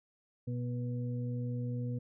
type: harmonic tone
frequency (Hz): 122.2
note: B2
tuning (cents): -18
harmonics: 1 / 2 / 4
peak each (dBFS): -34 / -40 / -46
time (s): 0.47-1.99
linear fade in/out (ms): 10
effects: none